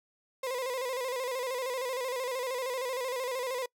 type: tone with vibrato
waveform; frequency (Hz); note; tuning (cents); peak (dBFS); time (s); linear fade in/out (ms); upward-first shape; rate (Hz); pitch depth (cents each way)
35% pulse; 509; C5; -48; -30; 0.43-3.66; 5; square; 13; 67
effects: noise-tail reverb RT60 0.1 s tail -25 dB re dry